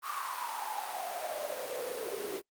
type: noise with high-pass filter sweep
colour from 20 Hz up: pink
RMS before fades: -37 dBFS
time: 0.02-2.42 s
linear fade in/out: 50 ms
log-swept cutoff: 1200 to 370 Hz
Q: 8.2
effects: noise-tail reverb RT60 0.1 s tail -21 dB re dry + Opus 32 kbps